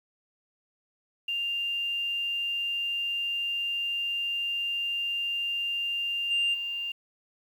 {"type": "tone with level steps", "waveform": "sine", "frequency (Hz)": 2794, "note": "F7", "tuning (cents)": 0, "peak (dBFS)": [-27, -22, -30], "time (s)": [1.28, 6.92], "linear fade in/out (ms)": 5, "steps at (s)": [6.3, 6.53], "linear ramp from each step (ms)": 20, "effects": ["tanh soft clip ceiling -19 dBFS", "9-bit"]}